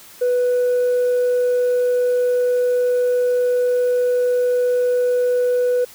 triangle tone with tanh clipping, 493.9 Hz, B4, in tune, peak -15 dBFS, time 0.21-5.85 s, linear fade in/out 10 ms, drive 6 dB, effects white hiss -43 dBFS RMS until 5.94 s

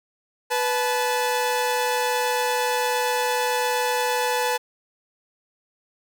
sawtooth tone pair together, 493.9 / 866.5 Hz, B4 / A5, 0 / -27 cents, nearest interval minor seventh, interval 973 cents, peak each -20 dBFS, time 0.5-4.58 s, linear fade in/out 20 ms, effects none

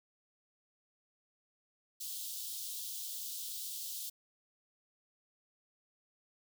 white high-pass noise, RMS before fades -42 dBFS, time 2-4.1 s, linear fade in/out 10 ms, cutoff 3200 Hz, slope 48 dB/octave, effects none

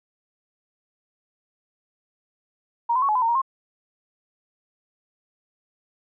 sine tone with pitch steps, 939 / 1021 / 1111 / 851 / 1008 / 914 / 942 / 1065 Hz, A#5 / C6 / C#6 / G#5 / B5 / A#5 / A#5 / C6, +12 / -43 / +4 / +42 / +35 / -34 / +18 / +30 cents, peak -18 dBFS, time 2.89-3.418 s, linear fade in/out 10 ms, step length 66 ms, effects none

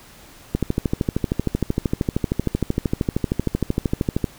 click train, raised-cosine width 3 ms, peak -6 dBFS, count 49, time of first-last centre 0.55-4.242 s, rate 13 Hz, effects pink hiss -46 dBFS RMS until 4.38 s

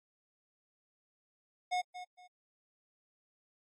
square tone with echo, 725 Hz, F#5, 35 cents flat, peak -31 dBFS, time 1.71-1.82 s, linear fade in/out 20 ms, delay 230 ms, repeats 2, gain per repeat -12 dB, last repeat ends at 2.28 s, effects low-pass 6000 Hz 12 dB/octave + AAC 32 kbps

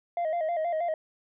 sine tone with vibrato, 660 Hz, E5, 2 cents sharp, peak -23 dBFS, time 0.17-0.94 s, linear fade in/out 2 ms, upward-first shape square, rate 6.3 Hz, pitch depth 83 cents each way, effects tanh soft clip ceiling -25 dBFS

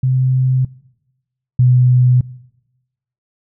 sine tone pair in turn, 129.5 / 125.38 Hz, C3 / B2, -17 / +27 cents, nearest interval minor second, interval 56 cents, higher first, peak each -11 / -7 dBFS, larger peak second, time 0.03-0.65 / 1.59-2.21 s, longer neither, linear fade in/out 5 ms, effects noise-tail reverb RT60 1.0 s tail -22 dB re dry

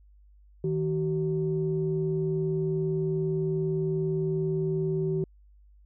sine tone pair together, 157.48 / 380 Hz, D#3 / F#4, +21 / +46 cents, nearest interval octave + minor third, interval 1525 cents, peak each -27 / -27 dBFS, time 0.64-5.24 s, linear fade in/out 2 ms, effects tanh soft clip ceiling -17 dBFS + added 50 Hz sine -53 dBFS peak until 5.85 s

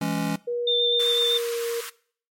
square chord, C# minor, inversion first, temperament just, 166.31 / 207.9 / 277.2 Hz, E3 / G#3 / C#4, +16 / +2 / 0 cents, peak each -29 dBFS, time 0.01-0.36 s, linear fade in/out 5 ms
sine tone with pitch glide, 480.8 to 467.4 Hz, B4 to A#4, -46 to +5 cents, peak -24 dBFS, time 0.47-1.81 s, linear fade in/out 10 ms, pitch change -49 cents, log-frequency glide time 0.69-1.66 s
sine tone with vibrato, 3582 Hz, A7, 30 cents sharp, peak -20 dBFS, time 0.67-1.38 s, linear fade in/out 5 ms, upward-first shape square, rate 7.9 Hz, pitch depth 14 cents each way
pink high-pass noise, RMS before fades -36 dBFS, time 0.99-1.9 s, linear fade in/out 10 ms, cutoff 1000 Hz, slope 96 dB/octave
effects noise-tail reverb RT60 0.5 s tail -21 dB re dry + MP3 64 kbps

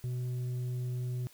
triangle tone with tanh clipping, 124.6 Hz, B2, 16 cents sharp, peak -33 dBFS, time 0.04-1.27 s, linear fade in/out 0 ms, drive 9 dB, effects white hiss -59 dBFS RMS until 1.33 s

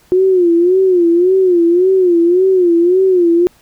sine tone with vibrato, 358.4 Hz, F4, 45 cents sharp, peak -7 dBFS, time 0.12-3.47 s, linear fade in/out 0 ms, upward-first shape sine, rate 1.8 Hz, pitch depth 110 cents each way, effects pink hiss -50 dBFS RMS until 3.61 s

